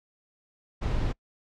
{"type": "noise", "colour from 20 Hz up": "brown", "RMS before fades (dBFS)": -27, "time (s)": [0.81, 1.13], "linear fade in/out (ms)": 20, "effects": ["noise-tail reverb RT60 0.1 s tail -25 dB re dry", "low-pass 5000 Hz 12 dB/octave"]}